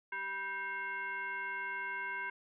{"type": "tone with frequency modulation", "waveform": "sine", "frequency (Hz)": 1565, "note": "G6", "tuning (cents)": -3, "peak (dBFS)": -36, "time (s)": [0.12, 2.3], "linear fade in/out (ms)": 5, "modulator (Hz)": 589, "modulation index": 1.1, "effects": []}